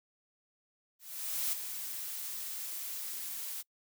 blue noise with ADSR envelope, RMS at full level -32 dBFS, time 0.99-3.63 s, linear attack 540 ms, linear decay 3 ms, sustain -8 dB, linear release 28 ms, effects noise-tail reverb RT60 0.1 s tail -25 dB re dry

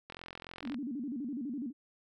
click train, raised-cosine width 0.3 ms, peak -28 dBFS, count 29, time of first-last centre 0.1-0.744 s, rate 43.5 Hz
sine tone with vibrato, 261.6 Hz, C4, in tune, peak -35 dBFS, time 0.62-1.73 s, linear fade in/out 50 ms, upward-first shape square, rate 12 Hz, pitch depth 180 cents each way
effects none

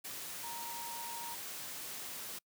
sine tone in noise, 934 Hz, A#5, 3 cents sharp, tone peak -44 dBFS, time 0.43-1.35 s, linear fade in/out 10 ms, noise white, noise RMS -44 dBFS, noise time 0.04-2.39 s, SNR -3 dB, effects noise-tail reverb RT60 0.1 s tail -26 dB re dry + high-pass 100 Hz 12 dB/octave

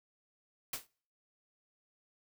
white noise with exponential decay, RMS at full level -33 dBFS, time 0.73-0.87 s, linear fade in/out 5 ms, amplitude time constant 30 ms, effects noise-tail reverb RT60 0.5 s tail -26 dB re dry

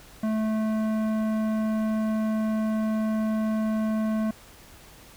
triangle tone with tanh clipping, 218 Hz, A3, 16 cents flat, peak -25 dBFS, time 0.23-4.31 s, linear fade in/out 5 ms, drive 18 dB, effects added 50 Hz sine -59 dBFS peak until 5.16 s + pink hiss -50 dBFS RMS until 5.16 s

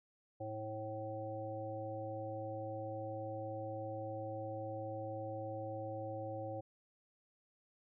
harmonic tone with a mistuned harmonic, 108.5 Hz, A2, 24 cents flat, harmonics 1 / 3 / 5 / 7, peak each -46 / -48 / -43 / -47 dBFS, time 0.4-6.61 s, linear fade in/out 10 ms, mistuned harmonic 7, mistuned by +19 cents, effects none

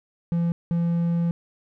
triangle tone pair in turn, 170 / 170 Hz, F3 / F3, -46 / -46 cents, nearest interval unison, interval 0 cents, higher neither, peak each -18 dBFS, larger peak neither, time 0.32-0.52 / 0.71-1.31 s, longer second, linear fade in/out 0 ms, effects none

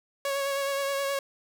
sawtooth tone with vibrato, 554.4 Hz, C#5, in tune, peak -23 dBFS, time 0.25-1.19 s, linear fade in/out 2 ms, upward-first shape sine, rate 9.5 Hz, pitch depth 21 cents each way, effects none

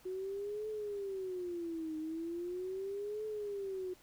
sine tone with vibrato, 366.8 Hz, F#4, 15 cents flat, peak -37 dBFS, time 0.05-3.94 s, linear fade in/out 10 ms, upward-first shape triangle, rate 0.39 Hz, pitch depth 290 cents each way, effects pink hiss -63 dBFS RMS until 4.02 s

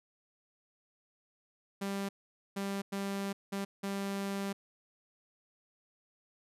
sawtooth tone bursts at uneven times, 197.6 Hz, G3, 14 cents sharp, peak -30 dBFS, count 5, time 1.81-2.09 / 2.56-2.82 / 2.92-3.33 / 3.52-3.65 / 3.83-4.53 s, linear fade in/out 10 ms, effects resampled to 32000 Hz

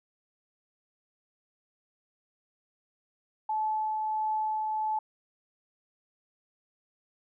sine tone with tremolo, 865 Hz, A5, 30 cents flat, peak -26 dBFS, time 3.49-4.99 s, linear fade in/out 5 ms, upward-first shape triangle, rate 1.5 Hz, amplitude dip 25%, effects none

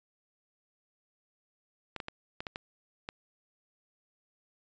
clicks, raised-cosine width 0.3 ms, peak -21 dBFS, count 7, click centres 1.963 / 2.002 / 2.084 / 2.405 / 2.468 / 2.559 / 3.089 s, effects resampled to 16000 Hz

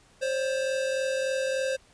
square tone pair together, 528 / 571.4 Hz, C5 / D5, +16 / -48 cents, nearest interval minor second, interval 136 cents, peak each -27 / -36 dBFS, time 0.21-1.77 s, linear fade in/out 20 ms, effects pink hiss -59 dBFS RMS until 1.93 s + resampled to 22050 Hz

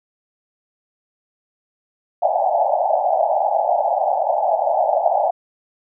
pink band-pass noise, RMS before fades -18 dBFS, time 2.22-5.31 s, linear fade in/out 5 ms, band 590 to 850 Hz, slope 96 dB/octave, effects none

